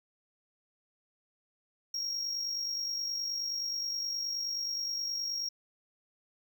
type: tone with amplitude modulation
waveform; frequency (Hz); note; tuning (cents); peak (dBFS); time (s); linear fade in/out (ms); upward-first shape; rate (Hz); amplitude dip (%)
triangle; 5588; F8; 0; -29; 1.94-5.49; 5; sine; 49.5; 45
effects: none